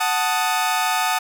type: chord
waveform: sawtooth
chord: D# diminished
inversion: first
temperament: equal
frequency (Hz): 740 / 880 / 1244.5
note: F#5 / A5 / D#6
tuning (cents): 0 / 0 / 0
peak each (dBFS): -19 / -19 / -20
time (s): 0-1.19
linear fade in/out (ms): 10
effects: none